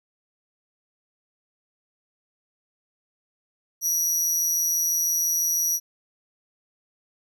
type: tone with amplitude modulation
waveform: sawtooth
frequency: 5800 Hz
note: F#8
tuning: 35 cents flat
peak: -16 dBFS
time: 3.81-5.8 s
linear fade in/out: 50 ms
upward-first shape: sine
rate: 166 Hz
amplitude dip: 60%
effects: none